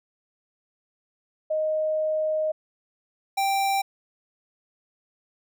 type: tone pair in turn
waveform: sine / square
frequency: 622.3 / 784.6 Hz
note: D#5 / G5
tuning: 0 / +1 cents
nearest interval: major third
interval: 401 cents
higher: second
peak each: -22 dBFS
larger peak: neither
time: 1.5-2.52 / 3.37-3.82 s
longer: first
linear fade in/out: 10 ms
effects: none